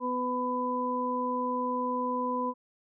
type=harmonic tone; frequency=250 Hz; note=B3; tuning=21 cents sharp; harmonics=1 / 2 / 4; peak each=-33 / -34 / -30 dBFS; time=0-2.54 s; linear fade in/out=50 ms; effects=none